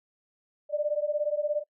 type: beating tone pair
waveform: sine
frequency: 587.3 / 604.3 Hz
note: D5 / D5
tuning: 0 / +49 cents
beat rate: 17 Hz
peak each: -28 / -29 dBFS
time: 0.69-1.64 s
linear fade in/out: 50 ms
effects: noise-tail reverb RT60 0.1 s tail -24 dB re dry